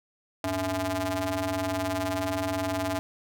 sawtooth ring-modulated tone, 185 Hz, F#3, in tune, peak -20 dBFS, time 0.44-2.99 s, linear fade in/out 0 ms, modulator 472 Hz, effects none

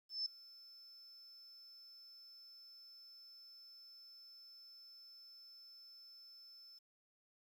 sine tone with ADSR envelope, 5270 Hz, E8, 1 cent flat, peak -35 dBFS, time 0.09-6.79 s, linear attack 170 ms, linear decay 3 ms, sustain -21 dB, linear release 11 ms, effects 12-bit

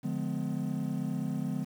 triangle chord, D diminished seventh, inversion none, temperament just, 146.83 / 176.2 / 211.4 / 253.7 Hz, D3 / F3 / Ab3 / Cb4, 0 / +16 / +31 / +47 cents, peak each -34 dBFS, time 0.03-1.65 s, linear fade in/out 20 ms, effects 9-bit

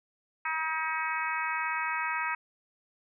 harmonic tone, 318.1 Hz, D#4, 38 cents sharp, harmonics 3 / 4 / 5 / 6 / 7 / 8, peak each -34 / -35 / -36 / -37 / -37 / -38 dBFS, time 0.45-2.35 s, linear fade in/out 5 ms, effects none

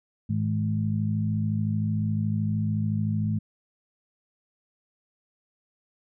sine tone cluster, 106.3 / 159.9 / 212 Hz, G#2 / D#3 / G#3, +41 / +48 / +36 cents, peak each -26 / -30 / -28 dBFS, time 0.29-3.39 s, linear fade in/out 10 ms, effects none

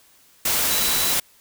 sine tone in noise, 3951 Hz, B7, in tune, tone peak -28 dBFS, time 0.7-1.13 s, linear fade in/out 5 ms, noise white, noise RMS -21 dBFS, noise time 0.45-1.2 s, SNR -10 dB, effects white hiss -55 dBFS RMS until 1.4 s

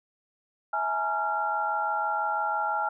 sine tone cluster, 652 / 839 / 925 / 1379 Hz, E5 / G#5 / A#5 / F6, -19 / +17 / -14 / -22 cents, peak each -36 / -28 / -36 / -29 dBFS, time 0.73-2.89 s, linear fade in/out 5 ms, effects none

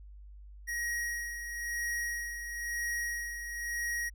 square tone with tremolo, 1893 Hz, A#6, 26 cents sharp, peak -32 dBFS, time 0.67-4.1 s, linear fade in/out 20 ms, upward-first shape sine, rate 1 Hz, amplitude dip 55%, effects added 50 Hz sine -47 dBFS peak until 4.14 s

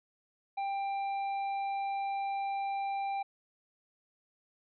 sine tone with tanh clipping, 790 Hz, G5, 13 cents sharp, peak -33 dBFS, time 0.57-3.23 s, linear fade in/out 10 ms, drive 8 dB, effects resampled to 11025 Hz

